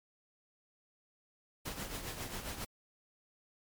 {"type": "noise with tremolo", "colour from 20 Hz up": "pink", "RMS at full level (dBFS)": -39, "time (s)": [1.65, 2.65], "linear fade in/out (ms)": 10, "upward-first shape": "triangle", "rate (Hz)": 7.4, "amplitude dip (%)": 65, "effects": ["MP3 96 kbps"]}